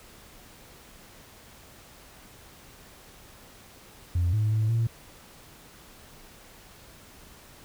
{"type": "tone with pitch steps", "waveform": "sine", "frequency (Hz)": [87.4, 107.5, 109.1, 114.7], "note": ["F2", "A2", "A2", "A#2"], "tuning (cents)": [2, -40, -14, -28], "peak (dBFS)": -20, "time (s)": [4.15, 4.87], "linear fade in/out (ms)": 5, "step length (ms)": 180, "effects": ["tanh soft clip ceiling -19 dBFS", "pink hiss -51 dBFS RMS until 7.64 s"]}